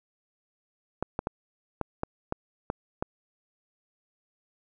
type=clicks; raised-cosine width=1 ms; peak=-14 dBFS; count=8; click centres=1.026 / 1.191 / 1.271 / 1.813 / 2.034 / 2.324 / 2.701 / 3.025 s; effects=none